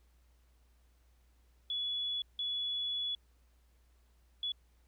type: tone bursts at uneven times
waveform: sine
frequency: 3405 Hz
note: G#7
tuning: 42 cents sharp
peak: -33 dBFS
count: 3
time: 1.7-2.22 / 2.39-3.15 / 4.43-4.52 s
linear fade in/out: 2 ms
effects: added 60 Hz sine -64 dBFS peak until 4.87 s + pink hiss -75 dBFS RMS until 4.87 s